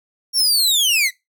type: linear sweep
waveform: sawtooth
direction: down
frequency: 5590 to 1913 Hz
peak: -11 dBFS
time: 0.33-1.11 s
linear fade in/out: 50 ms
effects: noise-tail reverb RT60 0.2 s tail -22 dB re dry